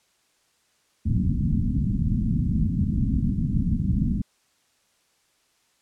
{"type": "low-pass noise", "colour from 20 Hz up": "white", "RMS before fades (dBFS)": -23, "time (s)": [1.05, 4.22], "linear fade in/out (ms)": 10, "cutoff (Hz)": 240, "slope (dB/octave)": 48, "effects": ["white hiss -66 dBFS RMS until 5.81 s", "low-pass 9000 Hz 12 dB/octave"]}